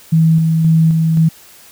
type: tone with tremolo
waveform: sine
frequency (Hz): 161.6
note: E3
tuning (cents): -34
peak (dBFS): -7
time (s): 0.12-1.29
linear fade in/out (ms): 10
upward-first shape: square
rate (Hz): 1.9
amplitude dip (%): 30
effects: white hiss -42 dBFS RMS until 1.71 s